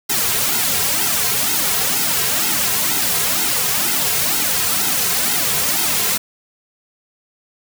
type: noise with flanger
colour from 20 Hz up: white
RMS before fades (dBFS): -18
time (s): 0.09-6.18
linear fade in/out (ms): 10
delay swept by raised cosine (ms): 1.7 to 3.5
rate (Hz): 2.1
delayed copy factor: -1
effects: none